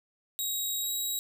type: tone with pitch glide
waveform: 10% pulse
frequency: 3813 to 3840 Hz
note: A#7 to B7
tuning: +38 to -49 cents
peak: -23 dBFS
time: 0.39-1.19 s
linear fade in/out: 0 ms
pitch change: +13 cents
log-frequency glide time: 0.8-0.9 s
effects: none